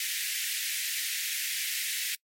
pink high-pass noise, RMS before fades -32 dBFS, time 0-2.15 s, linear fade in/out 2 ms, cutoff 1800 Hz, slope 48 dB/octave, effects noise-tail reverb RT60 0.1 s tail -25 dB re dry + MP3 64 kbps

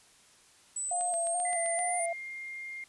sine exponential sweep, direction up, 7902 to 9397 Hz, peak -32 dBFS, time 0.76-2.06 s, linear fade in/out 5 ms
sine tone with vibrato, 694 Hz, F5, 11 cents flat, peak -30 dBFS, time 0.91-2.13 s, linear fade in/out 5 ms, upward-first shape square, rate 2.3 Hz, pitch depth 41 cents each way
click train, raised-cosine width 0.2 ms, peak -30 dBFS, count 7, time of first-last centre 1.01-1.791 s, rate 7.68 Hz
sine tone with pitch glide, 2024 to 2117 Hz, B6 to C7, +42 to +20 cents, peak -38 dBFS, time 1.45-2.84 s, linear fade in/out 2 ms, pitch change +78 cents, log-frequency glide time 1.86-2.04 s
effects white hiss -60 dBFS RMS until 2.88 s + resampled to 24000 Hz

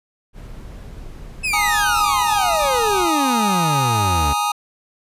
brown noise, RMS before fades -35 dBFS, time 0.33-3.1 s, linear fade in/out 50 ms
40% pulse exponential sweep, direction down, 2637 to 68.2 Hz, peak -18 dBFS, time 1.43-4.34 s, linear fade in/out 20 ms
square chord, Ab suspended second, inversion none, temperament equal, 830.6 / 932.3 / 1244.5 Hz, Ab5 / Bb5 / Eb6, 0 / 0 / 0 cents, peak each -22 / -26 / -22 dBFS, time 1.53-4.52 s, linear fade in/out 5 ms
effects resampled to 32000 Hz

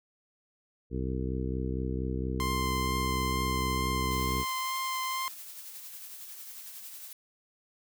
harmonic tone, 64.3 Hz, C2, 30 cents flat, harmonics 1 / 2 / 3 / 4 / 5 / 6 / 7, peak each -33 / -36 / -38 / -39 / -40 / -41 / -41 dBFS, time 0.9-4.45 s, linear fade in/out 50 ms
sawtooth tone with vibrato, 1046 Hz, C6, 1 cent flat, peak -27 dBFS, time 2.4-5.28 s, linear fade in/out 0 ms, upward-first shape triangle, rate 2.2 Hz, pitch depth 12 cents each way
blue noise with tremolo, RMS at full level -43 dBFS, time 4.11-7.13 s, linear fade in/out 2 ms, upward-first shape triangle, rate 11 Hz, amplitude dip 40%
effects none

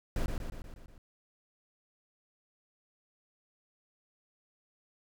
brown noise with echo, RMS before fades -30 dBFS, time 0.16-0.26 s, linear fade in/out 2 ms, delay 120 ms, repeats 6, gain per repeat -4 dB, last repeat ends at 0.98 s, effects none

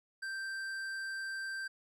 sine tone with tanh clipping, 1568 Hz, G6, in tune, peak -39 dBFS, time 0.22-1.68 s, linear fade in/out 10 ms, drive 12 dB, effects none

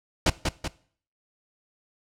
pink noise with echo, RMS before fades -19 dBFS, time 0.26-0.3 s, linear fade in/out 5 ms, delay 190 ms, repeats 2, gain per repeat -5 dB, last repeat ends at 0.68 s, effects noise-tail reverb RT60 0.5 s tail -20 dB re dry + low-pass 7000 Hz 12 dB/octave

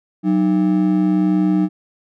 triangle ring-modulated tone, 246.9 Hz, B3, in tune, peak -8 dBFS, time 0.23-1.69 s, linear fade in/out 50 ms, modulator 60.8 Hz, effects none

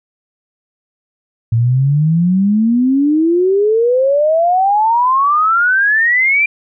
sine exponential sweep, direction up, 111.8 to 2391 Hz, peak -9 dBFS, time 1.52-6.46 s, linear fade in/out 5 ms, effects none

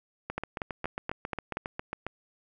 two click trains, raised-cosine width 0.5 ms, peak -18 / -16 dBFS, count 14 / 6, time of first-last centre 0.3-2.066 / 0.38-1.57 s, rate 7.36 / 4.2 Hz, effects none

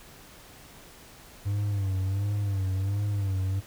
triangle tone with vibrato, 98.6 Hz, G2, 11 cents sharp, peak -23 dBFS, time 1.45-3.61 s, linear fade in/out 20 ms, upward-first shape sine, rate 1.4 Hz, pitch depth 78 cents each way, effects pink hiss -50 dBFS RMS until 3.66 s

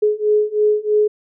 sine beating tone pair, 420.8 / 423.9 Hz, G#4 / G#4, +23 / +35 cents, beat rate 3.1 Hz, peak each -17 / -16 dBFS, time 0.02-1.08 s, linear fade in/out 10 ms, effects none

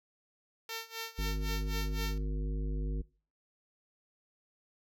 5% pulse tone with tremolo, 452.5 Hz, A4, 48 cents sharp, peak -25 dBFS, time 0.69-2.18 s, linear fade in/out 2 ms, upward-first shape sine, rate 3.9 Hz, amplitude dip 90%
harmonic tone, 51.2 Hz, G#1, 24 cents flat, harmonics 1 / 3 / 5 / 7 / 9, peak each -31 / -41 / -45 / -48 / -50 dBFS, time 1.18-3.02 s, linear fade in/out 10 ms
effects noise-tail reverb RT60 0.4 s tail -22 dB re dry

